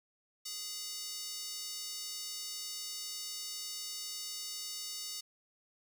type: tone with high-pass filter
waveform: square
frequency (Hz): 414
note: G#4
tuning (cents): -5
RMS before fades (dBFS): -42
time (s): 0.45-5.21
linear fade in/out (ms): 10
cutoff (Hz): 4900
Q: 2
effects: none